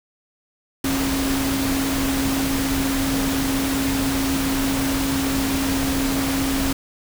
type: tone in noise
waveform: sine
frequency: 270.9 Hz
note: C#4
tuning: 40 cents flat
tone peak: -21 dBFS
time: 0.84-6.73 s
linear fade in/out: 5 ms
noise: pink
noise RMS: -25 dBFS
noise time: 0.84-6.73 s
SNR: +1 dB
effects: none